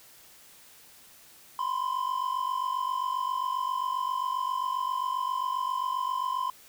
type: tone pair together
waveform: triangle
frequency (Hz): 999 / 1046.5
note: B5 / C6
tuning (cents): +20 / 0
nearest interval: minor second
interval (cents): 80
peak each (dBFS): -29 / -28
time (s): 1.59-6.5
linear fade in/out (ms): 2
effects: white hiss -54 dBFS RMS until 6.68 s